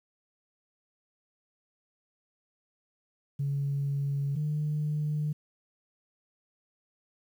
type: tone pair in turn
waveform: sine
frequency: 140.6 / 150.46 Hz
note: C#3 / D3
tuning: +25 / +42 cents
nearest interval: minor second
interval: 117 cents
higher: second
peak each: -26 dBFS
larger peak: neither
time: 3.39-4.36 / 4.36-5.33 s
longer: neither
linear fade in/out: 10 ms
effects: tanh soft clip ceiling -23 dBFS + 10-bit